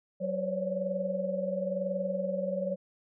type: tone cluster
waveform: sine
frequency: 187.7 / 509 / 551 / 572 Hz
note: F#3 / C5 / C#5 / D5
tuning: +25 / -48 / -11 / -46 cents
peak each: -35 / -40 / -33 / -34 dBFS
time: 0.2-2.76 s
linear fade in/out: 20 ms
effects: none